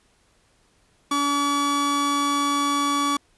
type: tone pair together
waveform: 45% pulse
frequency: 285.1 / 1140.4 Hz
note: C#4 / C#6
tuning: +49 / +49 cents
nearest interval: 2 octaves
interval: 2400 cents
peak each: -25 / -22 dBFS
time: 1.11-3.17 s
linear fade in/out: 5 ms
effects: pink hiss -62 dBFS RMS until 3.37 s + resampled to 24000 Hz